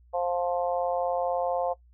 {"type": "harmonic tone", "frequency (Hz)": 175.9, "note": "F3", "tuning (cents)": 13, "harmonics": [3, 4, 5, 6], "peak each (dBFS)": [-28, -29, -34, -39], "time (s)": [0.13, 1.74], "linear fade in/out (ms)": 20, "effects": ["noise-tail reverb RT60 0.1 s tail -17 dB re dry", "added 60 Hz sine -54 dBFS peak until 1.93 s"]}